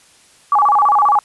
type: tone with vibrato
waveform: sine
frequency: 976 Hz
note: B5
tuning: 21 cents flat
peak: -9 dBFS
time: 0.52-1.19 s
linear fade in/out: 2 ms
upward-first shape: square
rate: 15 Hz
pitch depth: 280 cents each way
effects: white hiss -49 dBFS RMS until 1.24 s + resampled to 24000 Hz